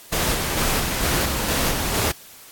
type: noise with tremolo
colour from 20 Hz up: pink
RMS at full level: -21 dBFS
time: 0.12-2.12 s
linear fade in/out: 10 ms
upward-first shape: square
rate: 2.2 Hz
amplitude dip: 30%
effects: white hiss -44 dBFS RMS until 2.51 s + AAC 64 kbps